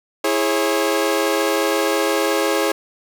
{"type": "chord", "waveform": "sawtooth", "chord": "C# minor", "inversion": "first", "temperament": "equal with one note detuned", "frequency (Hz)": [329.6, 415.3, 544.2], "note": ["E4", "G#4", "C#5"], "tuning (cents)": [0, 0, -32], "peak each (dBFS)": [-18, -17, -17], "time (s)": [0.24, 2.72], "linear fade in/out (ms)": 5, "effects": []}